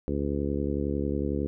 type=harmonic tone; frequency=71 Hz; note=C#2; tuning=42 cents sharp; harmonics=1 / 2 / 3 / 4 / 5 / 6 / 7; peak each=-32 / -35 / -33 / -32 / -34 / -35 / -37 dBFS; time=0.08-1.47 s; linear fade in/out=0 ms; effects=none